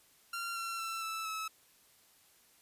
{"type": "tone with pitch steps", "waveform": "sawtooth", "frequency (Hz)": [1379, 1358.4, 1338.2, 1318.2, 1298.6], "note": ["F6", "F6", "E6", "E6", "E6"], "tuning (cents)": [-22, -48, 26, 0, -26], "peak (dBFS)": -33, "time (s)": [0.33, 1.48], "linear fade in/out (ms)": 5, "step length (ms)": 230, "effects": ["white hiss -65 dBFS RMS until 2.61 s", "resampled to 32000 Hz"]}